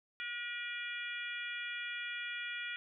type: harmonic tone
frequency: 480 Hz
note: B4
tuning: 49 cents flat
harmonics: 3 / 4 / 5 / 6 / 7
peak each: -43 / -44 / -43 / -49 / -47 dBFS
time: 0.2-2.76 s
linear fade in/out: 0 ms
effects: none